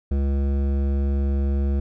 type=tone with hard clipping; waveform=triangle; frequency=69.3 Hz; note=C#2; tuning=in tune; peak=-21 dBFS; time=0.11-1.8 s; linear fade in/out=5 ms; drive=17 dB; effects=none